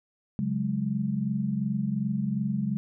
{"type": "chord", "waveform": "sine", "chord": "C# suspended fourth", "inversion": "none", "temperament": "equal", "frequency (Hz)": [138.59, 185, 207.7], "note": ["C#3", "F#3", "G#3"], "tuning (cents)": [0, 0, 0], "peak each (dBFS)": [-31, -31, -28], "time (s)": [0.39, 2.77], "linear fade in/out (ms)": 0, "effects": []}